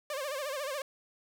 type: tone with vibrato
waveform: sawtooth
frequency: 562 Hz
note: C#5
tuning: 24 cents sharp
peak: -30 dBFS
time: 0.1-0.82 s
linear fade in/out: 2 ms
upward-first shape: sine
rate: 14 Hz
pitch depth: 130 cents each way
effects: none